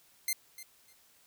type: tone with echo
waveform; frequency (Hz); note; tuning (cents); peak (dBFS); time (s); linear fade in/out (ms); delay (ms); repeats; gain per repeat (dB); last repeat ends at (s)
5% pulse; 2093; C7; 0; -19; 0.28-0.33; 2; 300; 2; -15; 0.93
effects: white hiss -64 dBFS RMS until 1.26 s